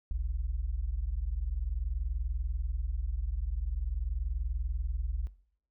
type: tone pair together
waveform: sine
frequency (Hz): 46.66 / 67.1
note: F#1 / C2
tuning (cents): +15 / +44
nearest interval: tritone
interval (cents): 629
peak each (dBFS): -30 / -33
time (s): 0.11-5.27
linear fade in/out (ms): 0
effects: noise-tail reverb RT60 0.6 s tail -19 dB re dry + tanh soft clip ceiling -24 dBFS